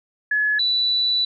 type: tone pair in turn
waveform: sine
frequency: 1702 / 3962 Hz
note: G#6 / B7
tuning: +42 / +5 cents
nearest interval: octave + minor third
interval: 1463 cents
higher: second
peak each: -17 dBFS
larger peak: neither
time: 0.31-0.59 / 0.59-1.25 s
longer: second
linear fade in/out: 5 ms
effects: none